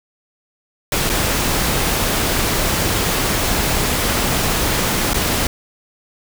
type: noise with dropouts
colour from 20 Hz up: pink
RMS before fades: -18 dBFS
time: 0.92-5.47 s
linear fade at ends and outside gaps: 2 ms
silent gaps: 1.094-1.098 / 5.134-5.143 s
effects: none